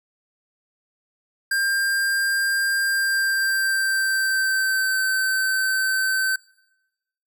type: tone with pitch glide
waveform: square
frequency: 1595 to 1539.8 Hz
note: G6 to G6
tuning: +30 to -31 cents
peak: -20 dBFS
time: 1.51-6.36 s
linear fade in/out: 5 ms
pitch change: -61 cents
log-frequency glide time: 2.82-4.98 s
effects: noise-tail reverb RT60 1.0 s tail -24 dB re dry